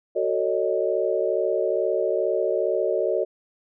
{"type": "chord", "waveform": "sine", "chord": "D# half-diminished seventh", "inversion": "first", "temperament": "just", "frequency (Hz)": [373.4, 448, 560, 622.3], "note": ["F#4", "A4", "C#5", "D#5"], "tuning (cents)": [16, 31, 18, 0], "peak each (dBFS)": -26, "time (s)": [0.15, 3.25], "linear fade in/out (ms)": 20, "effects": []}